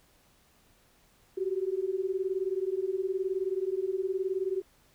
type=beating tone pair; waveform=sine; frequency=370 / 389 Hz; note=F#4 / G4; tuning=0 / -13 cents; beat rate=19 Hz; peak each=-31 / -31 dBFS; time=1.37-4.62 s; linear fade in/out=10 ms; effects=pink hiss -64 dBFS RMS until 4.94 s